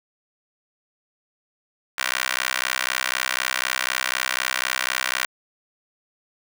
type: tone with high-pass filter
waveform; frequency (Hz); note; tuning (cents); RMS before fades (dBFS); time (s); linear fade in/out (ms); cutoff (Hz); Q
15% pulse; 64; C2; -38; -25; 1.98-5.26; 5; 1600; 1.4
effects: none